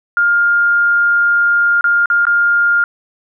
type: tone with dropouts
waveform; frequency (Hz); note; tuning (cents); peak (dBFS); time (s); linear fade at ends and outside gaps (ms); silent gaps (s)
sine; 1408; F6; +14; -9; 0.17-2.84; 1; 1.81-1.842 / 2.058-2.101 / 2.253-2.268
effects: none